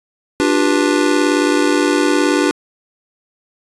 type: chord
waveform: square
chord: G dominant seventh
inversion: second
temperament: just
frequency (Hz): 294 / 352.8 / 392 / 490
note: D4 / F4 / G4 / B4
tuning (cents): +2 / +18 / 0 / -14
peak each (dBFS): -16 / -19 / -20 / -22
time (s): 0.4-2.51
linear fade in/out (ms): 0
effects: resampled to 22050 Hz